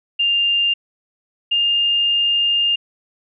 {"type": "tone pair in turn", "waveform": "sine", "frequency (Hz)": [2800, 2814], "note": ["F7", "F7"], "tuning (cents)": [4, 12], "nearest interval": "unison", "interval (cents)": 8, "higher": "second", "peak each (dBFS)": [-14, -14], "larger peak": "neither", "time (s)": [[0.19, 0.74], [1.51, 2.76]], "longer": "second", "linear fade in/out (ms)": 10, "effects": []}